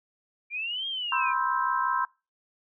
sine linear two-way sweep, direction up then down, 2349 to 3250 to 2349 Hz, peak -29 dBFS, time 0.5-1.34 s, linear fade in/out 50 ms, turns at 0.87 s
sine chord, C major seventh, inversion third, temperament just, 981.1 / 1046.5 / 1308.1 / 1569.8 Hz, B5 / C6 / E6 / G6, -12 / 0 / -14 / +2 cents, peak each -30 / -27 / -31 / -32 dBFS, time 1.12-2.05 s, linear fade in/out 2 ms
effects noise-tail reverb RT60 0.3 s tail -25 dB re dry

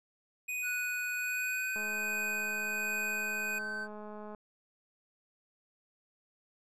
square tone with tremolo, 2489 Hz, D#7, in tune, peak -34 dBFS, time 0.48-3.59 s, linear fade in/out 10 ms, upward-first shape sine, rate 1.3 Hz, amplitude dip 25%
triangle tone with pitch glide, 1474 to 1533.9 Hz, F#6 to G6, -7 to -38 cents, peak -34 dBFS, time 0.62-3.88 s, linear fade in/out 50 ms, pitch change +69 cents, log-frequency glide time 1.16-1.78 s
click train, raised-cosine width 1 ms, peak -33 dBFS, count 547, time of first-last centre 1.76-4.348 s, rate 211 Hz
effects resampled to 32000 Hz

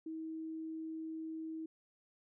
sine tone, 320 Hz, D#4, 49 cents sharp, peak -40 dBFS, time 0.06-1.66 s, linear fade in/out 5 ms, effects none

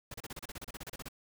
pink noise bursts, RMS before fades -43 dBFS, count 16, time 0.11-1.086 s, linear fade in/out 5 ms, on 31 ms, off 32 ms, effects none

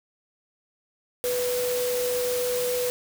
sine tone in noise, 493.9 Hz, B4, in tune, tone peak -24 dBFS, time 1.24-2.9 s, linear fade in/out 0 ms, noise white, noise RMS -32 dBFS, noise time 1.24-2.9 s, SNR +5 dB, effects none

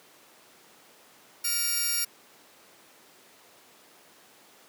5% pulse tone cluster, 1401 / 1871 / 2308 / 5580 Hz, F6 / A#6 / D7 / F8, +5 / +6 / -31 / -2 cents, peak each -23 / -29 / -22 / -22 dBFS, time 1.44-2.05 s, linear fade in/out 10 ms, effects pink hiss -55 dBFS RMS until 4.68 s + high-pass 300 Hz 12 dB/octave

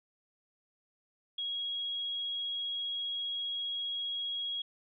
sine tone, 3305 Hz, G#7, 9 cents flat, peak -33 dBFS, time 1.38-4.62 s, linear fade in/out 5 ms, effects none

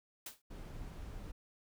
white noise with exponential decay, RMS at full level -41 dBFS, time 0.26-0.42 s, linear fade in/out 5 ms, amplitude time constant 33 ms
brown noise, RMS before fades -46 dBFS, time 0.5-1.32 s, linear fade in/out 10 ms
effects none

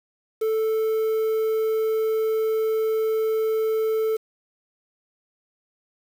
triangle tone with quantisation, 440 Hz, A4, in tune, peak -18 dBFS, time 0.41-4.17 s, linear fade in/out 10 ms, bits 7, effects none

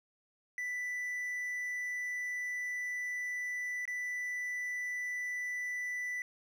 triangle tone with dropouts, 1981 Hz, B6, 5 cents sharp, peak -33 dBFS, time 0.58-6.22 s, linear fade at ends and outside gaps 1 ms, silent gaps 3.854-3.877 s, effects none

